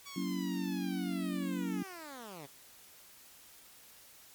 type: linear sweep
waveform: 10% pulse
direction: down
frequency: 1140 to 130 Hz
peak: -37 dBFS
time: 0.05-2.47 s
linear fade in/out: 20 ms
type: chord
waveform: sine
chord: F# dominant seventh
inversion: none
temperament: equal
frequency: 185 / 233.1 / 277.2 / 329.6 Hz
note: F#3 / A#3 / C#4 / E4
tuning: 0 / 0 / 0 / 0 cents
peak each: -36 / -42 / -37 / -41 dBFS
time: 0.16-1.83 s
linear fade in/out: 5 ms
effects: white hiss -57 dBFS RMS until 4.34 s + MP3 96 kbps